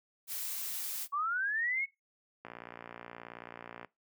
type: noise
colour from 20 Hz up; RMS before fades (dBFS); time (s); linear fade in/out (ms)
blue; -38; 0.27-1.08; 50
type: linear sweep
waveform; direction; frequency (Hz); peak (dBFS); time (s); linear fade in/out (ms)
sine; up; 1109 to 2217; -30; 1.12-1.86; 20
type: click train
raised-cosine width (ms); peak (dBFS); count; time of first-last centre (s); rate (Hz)
0.5; -29; 83; 2.45-3.847; 58.7
effects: noise-tail reverb RT60 0.2 s tail -20 dB re dry + high-pass 150 Hz 12 dB/octave